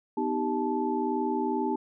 sine tone cluster, 249.4 / 309.5 / 391.7 / 872 Hz, B3 / D#4 / G4 / A5, +17 / -9 / -1 / -16 cents, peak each -31 dBFS, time 0.17-1.76 s, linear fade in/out 5 ms, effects none

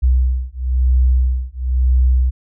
sine beating tone pair, 62.8 / 63.8 Hz, B1 / C2, +30 / -43 cents, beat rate 1 Hz, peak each -15 dBFS, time 0.02-2.31 s, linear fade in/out 20 ms, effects none

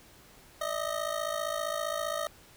25% pulse ring-modulated tone, 622.3 Hz, D#5, in tune, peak -24 dBFS, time 0.61-2.27 s, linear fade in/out 2 ms, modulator 27.6 Hz, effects pink hiss -56 dBFS RMS until 2.56 s

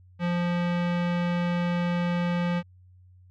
square tone with low-pass filter, 174.61 Hz, F3, in tune, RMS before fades -26 dBFS, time 0.19-2.63 s, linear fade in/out 50 ms, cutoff 2700 Hz, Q 1.2, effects added 91 Hz sine -51 dBFS peak until 3.3 s

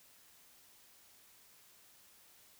silence, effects white hiss -63 dBFS RMS until 2.59 s

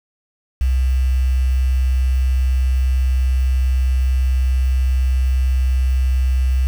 sine tone with quantisation, 64.4 Hz, C2, 27 cents flat, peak -13 dBFS, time 0.61-6.67 s, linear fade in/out 0 ms, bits 6, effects none

